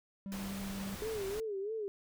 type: tone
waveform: triangle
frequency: 196 Hz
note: G3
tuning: in tune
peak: -37 dBFS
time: 0.26-0.95 s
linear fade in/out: 0 ms
type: noise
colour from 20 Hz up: pink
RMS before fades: -45 dBFS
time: 0.32-1.4 s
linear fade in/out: 0 ms
type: tone with vibrato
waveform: sine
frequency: 415.3 Hz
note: G#4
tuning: in tune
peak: -35 dBFS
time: 1.02-1.88 s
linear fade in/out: 0 ms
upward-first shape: sine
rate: 3.1 Hz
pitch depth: 130 cents each way
effects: none